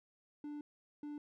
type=tone bursts at uneven times; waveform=triangle; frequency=294.7 Hz; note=D4; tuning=6 cents sharp; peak=-40 dBFS; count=2; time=0.44-0.61 / 1.03-1.18 s; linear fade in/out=2 ms; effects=none